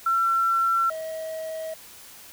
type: tone pair in turn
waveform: sine / triangle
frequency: 1352 / 638.8 Hz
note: E6 / D#5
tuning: +43 / +45 cents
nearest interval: octave + minor second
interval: 1298 cents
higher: first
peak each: -19 / -28 dBFS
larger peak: first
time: 0.06-0.9 / 0.9-1.74 s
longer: neither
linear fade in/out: 5 ms
effects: white hiss -46 dBFS RMS until 2.32 s